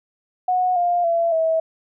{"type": "tone with pitch steps", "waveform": "sine", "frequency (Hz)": [732, 702.6, 674.4, 647.3], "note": ["F#5", "F5", "E5", "E5"], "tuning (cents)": [-19, 10, 39, -32], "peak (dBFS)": -16, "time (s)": [0.48, 1.6], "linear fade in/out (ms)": 5, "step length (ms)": 280, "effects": []}